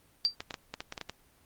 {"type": "tone with exponential decay", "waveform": "sine", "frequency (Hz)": 4687, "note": "D8", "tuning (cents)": -4, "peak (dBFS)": -19, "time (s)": [0.25, 0.35], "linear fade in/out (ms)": 0, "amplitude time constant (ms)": 20}
{"type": "clicks", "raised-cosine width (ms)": 0.2, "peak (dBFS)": -19, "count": 9, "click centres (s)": [0.405, 0.508, 0.542, 0.74, 0.805, 0.924, 0.978, 1.013, 1.096]}
{"effects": ["pink hiss -64 dBFS RMS until 1.45 s", "Opus 24 kbps"]}